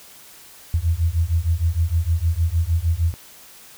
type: beating tone pair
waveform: sine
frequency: 80.2 / 86.7 Hz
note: E2 / F2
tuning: -47 / -12 cents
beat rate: 6.5 Hz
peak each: -20 / -20 dBFS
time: 0.74-3.14 s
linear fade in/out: 0 ms
effects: white hiss -45 dBFS RMS until 3.77 s